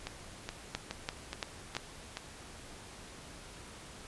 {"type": "two click trains", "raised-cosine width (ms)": 0.2, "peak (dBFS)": [-20, -16], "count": [6, 4], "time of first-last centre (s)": [[0.07, 2.171], [0.75, 1.767]], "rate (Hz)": [2.38, 2.95], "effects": ["pink hiss -50 dBFS RMS until 4.07 s", "resampled to 24000 Hz"]}